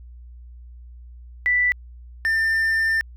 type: tone pair in turn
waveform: sine / triangle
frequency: 1975.5 / 1794.3 Hz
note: B6 / A6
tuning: 0 / +33 cents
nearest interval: major second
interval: 167 cents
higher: first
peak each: -16 dBFS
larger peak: neither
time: 1.46-1.72 / 2.25-3.01 s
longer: second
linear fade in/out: 0 ms
effects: added 60 Hz sine -39 dBFS peak until 3.16 s